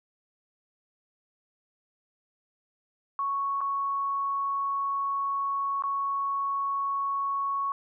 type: tone with dropouts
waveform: sine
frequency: 1108.7 Hz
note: C#6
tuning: in tune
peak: -26 dBFS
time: 3.19-7.72 s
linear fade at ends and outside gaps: 1 ms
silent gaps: 3.607-3.613 / 5.823-5.837 s
effects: none